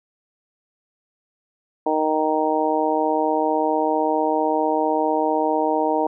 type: harmonic tone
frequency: 155.56 Hz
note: D#3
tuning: in tune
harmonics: 2 / 3 / 4 / 5 / 6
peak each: -24 / -24 / -24 / -24 / -24 dBFS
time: 1.86-6.07 s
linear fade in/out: 5 ms
effects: none